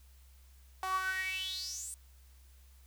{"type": "tone with high-pass filter sweep", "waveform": "sawtooth", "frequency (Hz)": 376.4, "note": "F#4", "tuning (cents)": 30, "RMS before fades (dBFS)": -37, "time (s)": [0.83, 1.94], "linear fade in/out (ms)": 0, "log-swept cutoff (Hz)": [880, 9000], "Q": 8.9, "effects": ["added 65 Hz sine -56 dBFS peak until 2.86 s", "white hiss -67 dBFS RMS until 2.86 s"]}